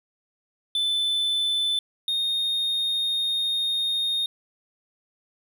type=tone pair in turn; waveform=triangle; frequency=3516 / 3694 Hz; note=A7 / A#7; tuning=-2 / -16 cents; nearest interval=minor second; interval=86 cents; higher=second; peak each=-20 / -21 dBFS; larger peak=first; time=0.75-1.79 / 2.08-4.26 s; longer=second; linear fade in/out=2 ms; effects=none